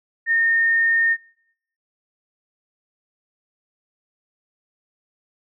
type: tone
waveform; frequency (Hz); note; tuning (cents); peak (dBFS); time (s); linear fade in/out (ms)
sine; 1830; A#6; -32; -15; 0.26-1.17; 50
effects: noise-tail reverb RT60 0.8 s tail -24 dB re dry